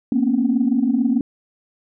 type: tone cluster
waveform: sine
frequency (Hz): 229.2 / 247.3 / 274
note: A#3 / B3 / C#4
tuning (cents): -29 / +3 / -20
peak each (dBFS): -19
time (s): 0.12-1.21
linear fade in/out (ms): 2
effects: tanh soft clip ceiling -7 dBFS